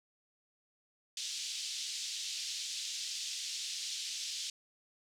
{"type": "band-pass noise", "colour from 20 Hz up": "pink", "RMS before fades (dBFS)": -40, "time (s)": [1.17, 4.5], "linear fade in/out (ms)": 2, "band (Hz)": [3300, 7100], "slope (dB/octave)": 24, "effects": []}